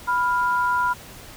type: tone pair together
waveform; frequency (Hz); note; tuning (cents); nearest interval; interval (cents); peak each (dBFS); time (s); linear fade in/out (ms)
sine; 987.8 / 1403; B5 / F6; 0 / +8; tritone; 608; -20 / -23; 0.07-0.94; 20
effects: pink hiss -42 dBFS RMS until 1.36 s